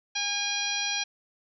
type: harmonic tone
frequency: 814 Hz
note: G#5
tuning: 35 cents flat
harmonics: 1 / 2 / 3 / 4 / 5 / 6 / 7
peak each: -38 / -37 / -33 / -33 / -34 / -39 / -33 dBFS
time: 0.15-1.04 s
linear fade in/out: 10 ms
effects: none